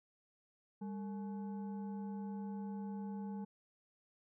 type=tone with frequency modulation; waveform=sine; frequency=199.5 Hz; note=G3; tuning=31 cents sharp; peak=-40 dBFS; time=0.81-3.45 s; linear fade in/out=10 ms; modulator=652 Hz; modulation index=0.48; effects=none